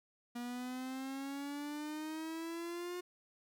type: exponential sweep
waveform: 45% pulse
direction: up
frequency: 239.3 to 359.2 Hz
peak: -40 dBFS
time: 0.35-3.01 s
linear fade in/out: 10 ms
effects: none